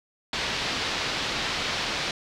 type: low-pass noise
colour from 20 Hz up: white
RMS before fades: -29 dBFS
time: 0.33-2.11 s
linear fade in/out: 2 ms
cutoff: 4700 Hz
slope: 24 dB/octave
effects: none